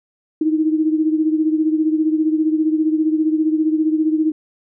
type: beating tone pair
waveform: sine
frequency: 311.1 / 326.1 Hz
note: D#4 / E4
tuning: 0 / -19 cents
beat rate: 15 Hz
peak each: -15 / -21 dBFS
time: 0.41-4.32 s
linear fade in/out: 5 ms
effects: none